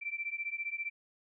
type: beating tone pair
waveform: sine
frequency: 2334 / 2349 Hz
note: D7 / D7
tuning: -11 / 0 cents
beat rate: 15 Hz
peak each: -38 / -38 dBFS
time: 0.01-0.9 s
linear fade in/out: 20 ms
effects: none